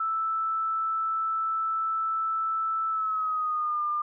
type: tone with pitch glide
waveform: sine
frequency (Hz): 1318.5 to 1202.1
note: E6 to D6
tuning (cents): 0 to +40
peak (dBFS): -25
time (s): 0-4.02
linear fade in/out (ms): 5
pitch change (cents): -160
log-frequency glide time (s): 2.89-3.82
effects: none